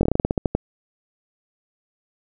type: slowing click train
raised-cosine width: 2 ms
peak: -5 dBFS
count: 12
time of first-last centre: 0.01-0.55 s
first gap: 21 ms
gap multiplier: 1.16
effects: none